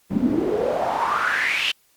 pink noise with band-pass filter sweep, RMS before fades -22 dBFS, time 0.1-1.72 s, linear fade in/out 10 ms, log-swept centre 200 to 3100 Hz, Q 5.9, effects white hiss -61 dBFS RMS until 1.96 s + Opus 48 kbps

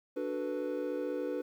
triangle chord, B minor seventh, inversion first, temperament equal, 293.7 / 370 / 440 / 493.9 Hz, D4 / F#4 / A4 / B4, 0 / 0 / 0 / 0 cents, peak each -36 / -38 / -39 / -34 dBFS, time 0.16-1.42 s, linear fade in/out 10 ms, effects 11-bit

